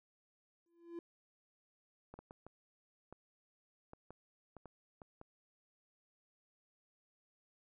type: tone with exponential growth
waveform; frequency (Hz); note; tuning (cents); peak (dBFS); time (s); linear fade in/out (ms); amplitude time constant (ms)
triangle; 340; F4; -46; -38; 0.66-0.99; 2; 70
type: clicks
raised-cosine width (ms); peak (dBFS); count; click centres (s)
1; -37; 11; 2.14 / 2.19 / 2.309 / 2.466 / 3.126 / 3.934 / 4.106 / 4.567 / 4.657 / 5.018 / 5.214
effects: none